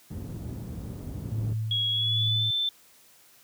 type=low-pass noise; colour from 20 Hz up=white; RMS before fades=-35 dBFS; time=0.1-1.54 s; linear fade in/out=10 ms; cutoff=140 Hz; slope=12 dB/octave
type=tone with tremolo; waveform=sine; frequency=110 Hz; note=A2; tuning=in tune; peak=-25 dBFS; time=1.31-2.51 s; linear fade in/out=10 ms; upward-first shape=sine; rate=1.3 Hz; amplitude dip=65%
type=tone with pitch glide; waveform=sine; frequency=3322 to 3540 Hz; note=G#7 to A7; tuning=0 to +10 cents; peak=-24 dBFS; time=1.71-2.69 s; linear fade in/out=2 ms; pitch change=+110 cents; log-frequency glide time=1.9-2.44 s
effects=white hiss -57 dBFS RMS until 3.43 s + high-pass 60 Hz 12 dB/octave